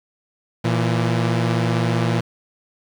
sawtooth tone pair together, 116.54 / 167.06 Hz, A#2 / E3, 0 / +23 cents, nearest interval tritone, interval 623 cents, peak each -15 / -18 dBFS, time 0.64-2.21 s, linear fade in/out 10 ms, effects low-pass 5000 Hz 12 dB/octave + 8-bit

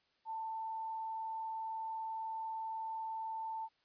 sine tone with vibrato, 889 Hz, A5, 18 cents sharp, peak -38 dBFS, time 0.25-3.69 s, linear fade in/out 50 ms, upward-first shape triangle, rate 20 Hz, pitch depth 24 cents each way, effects white hiss -75 dBFS RMS until 3.84 s + resampled to 11025 Hz

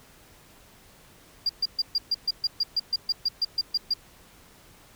sine tone bursts, 4790 Hz, D8, 33 cents sharp, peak -20 dBFS, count 16, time 1.46-3.938 s, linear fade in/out 5 ms, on 33 ms, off 130 ms, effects tanh soft clip ceiling -16 dBFS + pink hiss -54 dBFS RMS until 4.95 s

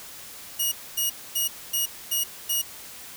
5% pulse tone bursts, 2889 Hz, F#7, 42 cents flat, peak -14 dBFS, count 6, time 0.59-2.62 s, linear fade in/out 10 ms, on 130 ms, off 250 ms, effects white hiss -42 dBFS RMS until 3.16 s

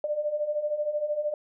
sine beating tone pair, 587.3 / 600.3 Hz, D5 / D5, 0 / +38 cents, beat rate 13 Hz, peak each -32 / -27 dBFS, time 0.04-1.34 s, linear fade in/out 2 ms, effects none

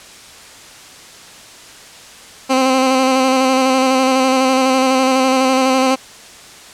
15% pulse tone with vibrato, 261.6 Hz, C4, in tune, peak -5 dBFS, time 2.49-5.96 s, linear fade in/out 20 ms, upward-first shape square, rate 12 Hz, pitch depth 22 cents each way, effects white hiss -38 dBFS RMS until 6.73 s + low-pass 8000 Hz 12 dB/octave

